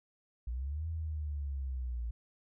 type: linear two-way sweep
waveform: sine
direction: up then down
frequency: 56.9 to 82.41 to 56.9 Hz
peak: -34 dBFS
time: 0.47-2.11 s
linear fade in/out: 5 ms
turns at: 0.88 s
effects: none